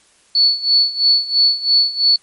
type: tone with tremolo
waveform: sine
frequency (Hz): 4435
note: C#8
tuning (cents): 0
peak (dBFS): -8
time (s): 0.35-2.16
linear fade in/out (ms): 2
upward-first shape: sine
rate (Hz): 3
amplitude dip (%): 85
effects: white hiss -53 dBFS RMS until 2.22 s + MP3 48 kbps